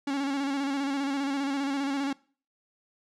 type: tone with vibrato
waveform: 45% pulse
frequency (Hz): 277.2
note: C#4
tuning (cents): 0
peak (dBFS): -27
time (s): 0.07-2.13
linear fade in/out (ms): 5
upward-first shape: square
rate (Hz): 15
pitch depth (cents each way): 38
effects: noise-tail reverb RT60 0.4 s tail -21 dB re dry + low-pass 6000 Hz 12 dB/octave